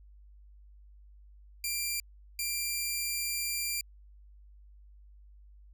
10% pulse tone bursts at uneven times, 2375 Hz, D7, 19 cents sharp, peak -22 dBFS, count 2, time 1.64-2 / 2.39-3.81 s, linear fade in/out 2 ms, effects added 50 Hz sine -52 dBFS peak until 5.73 s

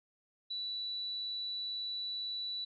sine tone, 3951 Hz, B7, in tune, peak -36 dBFS, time 0.5-2.65 s, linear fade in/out 10 ms, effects none

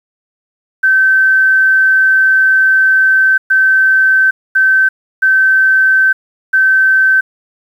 sine tone bursts at uneven times, 1543 Hz, G6, 28 cents flat, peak -6 dBFS, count 5, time 0.83-3.38 / 3.5-4.31 / 4.55-4.89 / 5.22-6.13 / 6.53-7.21 s, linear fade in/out 10 ms, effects 7-bit

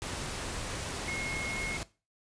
sine tone in noise, 2165 Hz, C#7, 41 cents flat, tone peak -34 dBFS, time 1.08-1.77 s, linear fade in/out 0 ms, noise pink, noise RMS -37 dBFS, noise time 0.02-1.83 s, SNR 0 dB, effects noise-tail reverb RT60 0.3 s tail -18 dB re dry + resampled to 22050 Hz

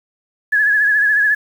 sine tone with vibrato, 1689 Hz, G#6, 29 cents sharp, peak -11 dBFS, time 0.52-1.35 s, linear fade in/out 10 ms, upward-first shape triangle, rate 14 Hz, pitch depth 64 cents each way, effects 7-bit

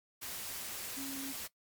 sine tone in noise, 272.5 Hz, C#4, 29 cents flat, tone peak -41 dBFS, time 0.96-1.33 s, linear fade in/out 20 ms, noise white, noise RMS -42 dBFS, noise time 0.21-1.48 s, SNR -2 dB, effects noise-tail reverb RT60 0.1 s tail -18 dB re dry + MP3 96 kbps

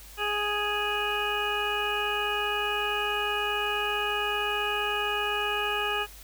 harmonic tone, 415.3 Hz, G#4, in tune, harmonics 1 / 2 / 3 / 4 / 6 / 7, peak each -33 / -33 / -33 / -33 / -33 / -33 dBFS, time 0.17-6.07 s, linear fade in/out 50 ms, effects added 50 Hz sine -48 dBFS peak until 6.23 s + white hiss -49 dBFS RMS until 6.23 s

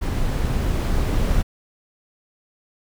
brown noise with level ramp, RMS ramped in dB -22 to -19 dBFS, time 0.01-1.43 s, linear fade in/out 20 ms, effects none

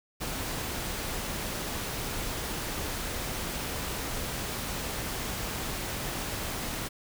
pink noise, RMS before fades -34 dBFS, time 0.2-6.89 s, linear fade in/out 20 ms, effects none

